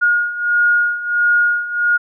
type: beating tone pair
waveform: sine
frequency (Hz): 1432 / 1433.5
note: F6 / F6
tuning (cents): +43 / +45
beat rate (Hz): 1.5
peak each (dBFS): -18 / -14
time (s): 0.01-1.98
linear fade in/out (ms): 20
effects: none